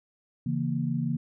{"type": "chord", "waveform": "sine", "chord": "A# diminished", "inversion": "first", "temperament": "equal", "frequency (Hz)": [138.59, 164.81, 233.1], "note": ["C#3", "E3", "A#3"], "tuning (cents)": [0, 0, 0], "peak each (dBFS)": -30, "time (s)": [0.46, 1.17], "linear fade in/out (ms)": 5, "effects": []}